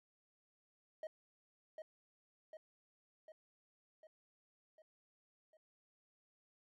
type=tone with echo; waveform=triangle; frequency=627 Hz; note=D#5; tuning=13 cents sharp; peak=-40 dBFS; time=1.03-1.07 s; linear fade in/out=2 ms; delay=750 ms; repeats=6; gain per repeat=-4 dB; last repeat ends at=5.57 s; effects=none